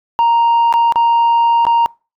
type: tone with dropouts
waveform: sine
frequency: 932.3 Hz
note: A#5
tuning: in tune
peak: -6 dBFS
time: 0.19-1.86 s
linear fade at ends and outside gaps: 0 ms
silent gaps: 0.726-0.739 / 0.923-0.958 / 1.652-1.667 s
effects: noise-tail reverb RT60 0.3 s tail -26 dB re dry + tanh soft clip ceiling -8 dBFS